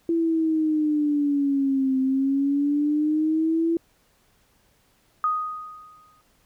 sine exponential two-way sweep, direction down then up, 335.6 to 261.6 to 335.6 Hz, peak -19 dBFS, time 0.09-3.77 s, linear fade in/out 2 ms, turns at 1.99 s
sine tone with exponential decay, 1245 Hz, D#6, 1 cent sharp, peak -18 dBFS, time 5.24-6.21 s, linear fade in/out 1 ms, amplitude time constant 210 ms
effects pink hiss -63 dBFS RMS until 6.45 s

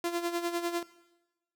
sawtooth tone with tremolo, 343.6 Hz, F4, 28 cents flat, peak -24 dBFS, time 0.04-0.83 s, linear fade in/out 2 ms, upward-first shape sine, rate 10 Hz, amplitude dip 70%, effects noise-tail reverb RT60 1.0 s tail -17 dB re dry

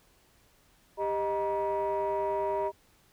sine tone cluster, 396 / 622 / 952 Hz, G4 / D#5 / A#5, +18 / -1 / +36 cents, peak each -30 dBFS, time 0.97-2.72 s, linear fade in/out 50 ms, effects tanh soft clip ceiling -23 dBFS + pink hiss -64 dBFS RMS until 3.12 s

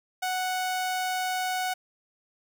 sawtooth tone, 740 Hz, F#5, in tune, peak -23 dBFS, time 0.22-1.74 s, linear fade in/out 10 ms, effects none

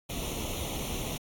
pink noise with comb filter, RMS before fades -35 dBFS, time 0.09-1.18 s, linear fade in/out 10 ms, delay 0.31 ms, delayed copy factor +0.8, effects AAC 64 kbps

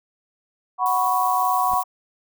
sine chord, F# suspended fourth, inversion none, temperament just, 740 / 986.7 / 1110 Hz, F#5 / B5 / C#6, 0 / -2 / +2 cents, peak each -22 dBFS, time 0.78-1.84 s, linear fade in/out 50 ms
violet noise, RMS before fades -33 dBFS, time 0.86-1.83 s, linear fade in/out 0 ms
brown noise with exponential growth, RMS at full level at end -31 dBFS, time 1.62-1.74 s, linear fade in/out 1 ms, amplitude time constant 25 ms
effects none

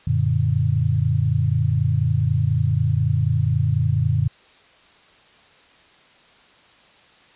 sine chord, Gb augmented, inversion none, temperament equal, 92.5 / 116.54 / 146.83 Hz, Gb2 / Bb2 / D3, 0 / 0 / 0 cents, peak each -22 / -20 / -21 dBFS, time 0.07-4.28 s, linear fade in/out 5 ms, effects white hiss -52 dBFS RMS until 7.35 s + resampled to 8000 Hz

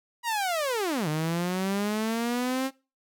sawtooth linear two-way sweep, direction down then up, 972 to 150 to 269.3 Hz, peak -22 dBFS, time 0.23-2.71 s, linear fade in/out 50 ms, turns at 1.08 s, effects noise-tail reverb RT60 0.3 s tail -22 dB re dry

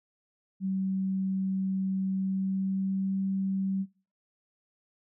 sine tone with pitch glide, 190.9 to 192.78 Hz, G3 to G3, -46 to -29 cents, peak -27 dBFS, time 0.6-3.86 s, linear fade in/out 50 ms, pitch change +17 cents, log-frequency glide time 2.11-3.13 s, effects noise-tail reverb RT60 0.4 s tail -22 dB re dry

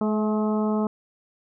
harmonic tone with a mistuned harmonic, 213.4 Hz, G#3, 47 cents sharp, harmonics 1 / 2 / 3 / 4 / 5 / 6, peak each -22 / -28 / -32 / -34 / -36 / -38 dBFS, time 0.01-0.87 s, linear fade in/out 2 ms, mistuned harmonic 3, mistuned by +23 cents, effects none

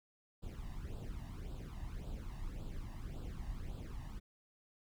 brown noise with flanger, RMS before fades -44 dBFS, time 0.42-4.2 s, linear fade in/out 20 ms, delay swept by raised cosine 0.24 to 1.09 ms, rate 1.8 Hz, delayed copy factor +0.75, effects none

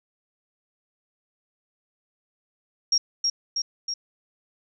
sine tone with echo, 5588 Hz, F8, in tune, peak -17 dBFS, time 2.92-2.98 s, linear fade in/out 5 ms, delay 320 ms, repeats 3, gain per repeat -3 dB, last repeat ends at 3.94 s, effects none

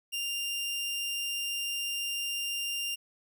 sawtooth tone, 2794 Hz, F7, in tune, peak -28 dBFS, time 0.12-2.96 s, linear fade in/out 20 ms, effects none

